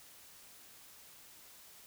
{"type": "silence", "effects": ["white hiss -57 dBFS RMS until 1.86 s"]}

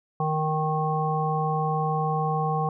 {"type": "harmonic tone", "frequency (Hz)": 155.56, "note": "D#3", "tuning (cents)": 0, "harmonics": [1, 3, 5, 7], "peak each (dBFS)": [-26, -31, -27, -30], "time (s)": [0.2, 2.69], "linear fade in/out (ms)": 2, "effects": []}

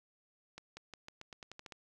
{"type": "accelerating click train", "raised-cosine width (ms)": 0.2, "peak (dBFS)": -30, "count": 11, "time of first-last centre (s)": [0.58, 1.722], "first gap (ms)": 190, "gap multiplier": 0.88, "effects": []}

